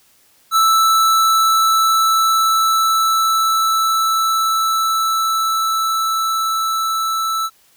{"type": "tone with level ramp", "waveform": "square", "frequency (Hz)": 1318.5, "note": "E6", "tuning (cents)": 0, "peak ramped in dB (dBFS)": [-11, -18], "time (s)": [0.51, 7.5], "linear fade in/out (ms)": 50, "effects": ["white hiss -54 dBFS RMS until 7.76 s"]}